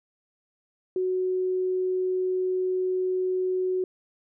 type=tone; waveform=sine; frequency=370 Hz; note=F#4; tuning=in tune; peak=-23 dBFS; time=0.96-3.84 s; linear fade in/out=2 ms; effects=none